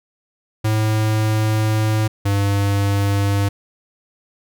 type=tone pair in turn; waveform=square; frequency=108.6 / 100.07 Hz; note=A2 / G2; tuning=-22 / +36 cents; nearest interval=minor second; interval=142 cents; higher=first; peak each=-16 dBFS; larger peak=neither; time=0.64-2.08 / 2.25-3.49 s; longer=first; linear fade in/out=10 ms; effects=none